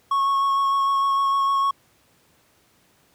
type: tone with vibrato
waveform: triangle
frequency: 1100 Hz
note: C#6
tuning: 14 cents flat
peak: -16 dBFS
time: 0.11-1.71 s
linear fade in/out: 5 ms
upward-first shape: sine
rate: 6.6 Hz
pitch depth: 12 cents each way
effects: pink hiss -60 dBFS RMS until 3.14 s + high-pass 80 Hz 12 dB/octave